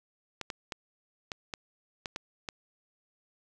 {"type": "clicks", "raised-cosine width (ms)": 0.2, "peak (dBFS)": -18, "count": 8, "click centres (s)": [0.413, 0.502, 0.722, 1.318, 1.538, 2.058, 2.161, 2.488], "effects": []}